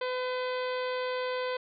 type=harmonic tone with a mistuned harmonic; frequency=505 Hz; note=B4; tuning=39 cents sharp; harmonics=1 / 2 / 3 / 4 / 5 / 6 / 7 / 8 / 9; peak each=-31 / -37 / -41 / -43 / -45 / -47 / -48 / -49 / -50 dBFS; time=0.01-1.57 s; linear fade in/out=5 ms; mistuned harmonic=6; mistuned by=+69 cents; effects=none